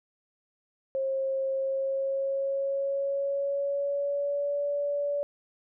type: tone with pitch glide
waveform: sine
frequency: 536 to 574.5 Hz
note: C5 to D5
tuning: +42 to -38 cents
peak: -26 dBFS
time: 0.95-5.23 s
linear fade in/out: 0 ms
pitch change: +120 cents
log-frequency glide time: 1.53-4.64 s
effects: none